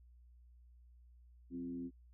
sine tone with frequency modulation, 261.6 Hz, C4, in tune, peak -40 dBFS, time 1.5-1.91 s, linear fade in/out 50 ms, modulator 81.3 Hz, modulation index 0.65, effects added 60 Hz sine -59 dBFS peak until 2.13 s

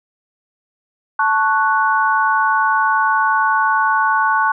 sine chord, F# minor, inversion first, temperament equal, 880 / 1108.7 / 1480 Hz, A5 / C#6 / F#6, 0 / 0 / 0 cents, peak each -17 dBFS, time 1.19-4.52 s, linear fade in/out 5 ms, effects none

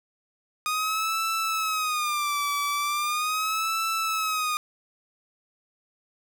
sawtooth tone with vibrato, 1234 Hz, D#6, 15 cents flat, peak -21 dBFS, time 0.66-4.57 s, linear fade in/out 0 ms, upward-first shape sine, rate 0.39 Hz, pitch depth 120 cents each way, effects none

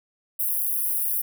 white high-pass noise, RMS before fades -25 dBFS, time 0.39-1.22 s, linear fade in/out 10 ms, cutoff 10000 Hz, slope 96 dB/octave, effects none

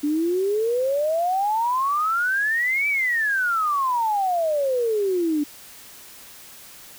sine exponential two-way sweep, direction up then down, 287.2 to 2332 to 287.2 Hz, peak -19 dBFS, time 0.03-5.44 s, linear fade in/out 10 ms, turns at 2.88 s, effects white hiss -44 dBFS RMS until 6.98 s

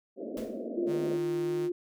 pink band-pass noise, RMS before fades -37 dBFS, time 0.16-1.19 s, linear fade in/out 50 ms, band 210 to 640 Hz, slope 96 dB/octave
pink noise with exponential decay, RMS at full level -44 dBFS, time 0.37-0.68 s, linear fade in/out 1 ms, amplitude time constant 67 ms
sine tone with pitch glide, 348.4 to 353.1 Hz, F4 to F4, -4 to +19 cents, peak -28 dBFS, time 0.77-1.72 s, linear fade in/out 5 ms, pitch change +23 cents, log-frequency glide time 1.45-1.51 s
sawtooth tone, 154.2 Hz, D#3, 15 cents flat, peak -34 dBFS, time 0.86-1.7 s, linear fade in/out 50 ms
effects none

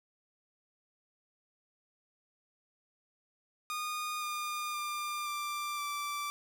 sawtooth tone with pitch steps, 1226 / 1211.2 / 1196.6 / 1182.2 / 1167.9 Hz, D#6 / D#6 / D6 / D6 / D6, -26 / -47 / +32 / +11 / -10 cents, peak -31 dBFS, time 3.7-6.3 s, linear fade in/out 0 ms, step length 520 ms, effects none

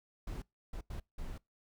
brown noise bursts at uneven times, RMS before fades -41 dBFS, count 4, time 0.27-0.42 / 0.73-0.81 / 0.9-1 / 1.18-1.38 s, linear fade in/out 5 ms, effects noise-tail reverb RT60 0.2 s tail -24 dB re dry

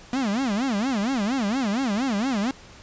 45% pulse tone with vibrato, 233.1 Hz, A#3, in tune, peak -22 dBFS, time 0.13-2.51 s, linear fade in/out 2 ms, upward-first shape sine, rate 4.3 Hz, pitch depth 290 cents each way, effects pink hiss -47 dBFS RMS until 2.82 s + resampled to 16000 Hz

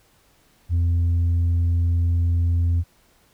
sine tone, 85.4 Hz, F2, 38 cents flat, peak -14 dBFS, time 0.69-2.84 s, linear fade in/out 50 ms, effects tanh soft clip ceiling -16 dBFS + pink hiss -59 dBFS RMS until 3.33 s

